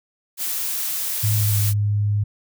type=noise; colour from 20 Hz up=blue; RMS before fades=-25 dBFS; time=0.37-1.74 s; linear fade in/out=50 ms
type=tone with pitch glide; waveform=sine; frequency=106.8 to 103.46 Hz; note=G#2 to G#2; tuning=+49 to -6 cents; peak=-17 dBFS; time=1.23-2.24 s; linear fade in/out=10 ms; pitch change=-55 cents; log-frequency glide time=1.34-1.5 s
effects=none